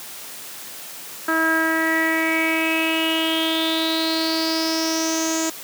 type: tone with low-pass filter sweep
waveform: sawtooth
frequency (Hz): 322.7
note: E4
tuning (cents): -37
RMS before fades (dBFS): -21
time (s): 1.28-5.5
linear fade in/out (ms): 5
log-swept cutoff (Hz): 1500 to 7000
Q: 8.4
effects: white hiss -36 dBFS RMS until 5.63 s + high-pass 150 Hz 12 dB/octave